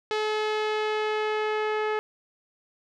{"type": "tone with low-pass filter sweep", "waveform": "sawtooth", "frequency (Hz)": 428.6, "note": "A4", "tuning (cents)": -45, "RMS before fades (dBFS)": -27, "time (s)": [0.11, 1.99], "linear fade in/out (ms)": 0, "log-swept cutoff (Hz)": [4100, 2100], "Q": 1.2, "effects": []}